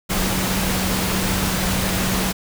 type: tone in noise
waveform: sine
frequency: 188.1 Hz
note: F#3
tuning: 29 cents sharp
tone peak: -24 dBFS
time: 0.09-2.33 s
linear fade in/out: 20 ms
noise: pink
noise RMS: -22 dBFS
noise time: 0.09-2.33 s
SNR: -5 dB
effects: none